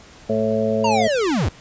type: harmonic tone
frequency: 109.9 Hz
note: A2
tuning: 2 cents flat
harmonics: 1 / 2 / 4 / 5 / 6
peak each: -30 / -22 / -23 / -22 / -25 dBFS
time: 0.29-1.08 s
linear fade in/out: 10 ms
type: linear sweep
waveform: square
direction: down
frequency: 954 to 58 Hz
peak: -18 dBFS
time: 0.84-1.49 s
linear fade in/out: 5 ms
effects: pink hiss -45 dBFS RMS until 1.6 s + resampled to 16000 Hz